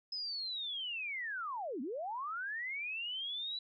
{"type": "linear two-way sweep", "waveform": "sine", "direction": "down then up", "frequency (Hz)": [5130, 225, 3980], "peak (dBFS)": -37, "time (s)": [0.12, 3.59], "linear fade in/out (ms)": 5, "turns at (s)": 1.81, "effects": []}